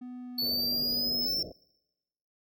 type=tone with pitch glide; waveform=triangle; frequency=248.8 to 244 Hz; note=B3 to B3; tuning=+13 to -21 cents; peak=-37 dBFS; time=0.01-1.27 s; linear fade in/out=10 ms; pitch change=-34 cents; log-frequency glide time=0.2-0.71 s
type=exponential sweep; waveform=square; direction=up; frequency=4430 to 5420 Hz; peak=-28 dBFS; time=0.38-1.43 s; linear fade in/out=5 ms
type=low-pass noise; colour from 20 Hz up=white; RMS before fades=-44 dBFS; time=0.42-1.52 s; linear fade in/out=2 ms; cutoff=660 Hz; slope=96 dB/octave
effects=noise-tail reverb RT60 1.0 s tail -25 dB re dry